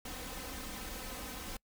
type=noise with comb filter; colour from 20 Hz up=pink; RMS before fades=-43 dBFS; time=0.05-1.57 s; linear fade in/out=5 ms; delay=3.9 ms; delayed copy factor=+0.75; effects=noise-tail reverb RT60 0.1 s tail -26 dB re dry